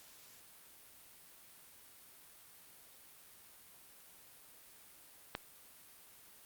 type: click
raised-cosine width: 0.3 ms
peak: -21 dBFS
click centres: 5.351 s
effects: white hiss -59 dBFS RMS until 6.45 s + Opus 48 kbps